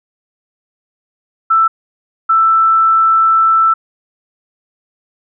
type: tone bursts at uneven times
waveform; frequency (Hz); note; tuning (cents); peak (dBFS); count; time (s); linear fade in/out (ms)
sine; 1326; E6; +10; -7; 2; 1.5-1.68 / 2.29-3.74; 10
effects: none

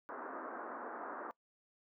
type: band-pass noise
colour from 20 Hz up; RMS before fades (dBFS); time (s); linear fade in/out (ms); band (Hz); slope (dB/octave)
white; -45; 0.09-1.31; 0; 240 to 1500; 48
effects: noise-tail reverb RT60 0.1 s tail -22 dB re dry

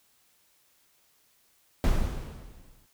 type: noise with exponential decay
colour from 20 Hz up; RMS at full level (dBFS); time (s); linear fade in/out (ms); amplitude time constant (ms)
brown; -21; 1.84-2.86; 0; 220
effects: white hiss -66 dBFS RMS until 2.93 s

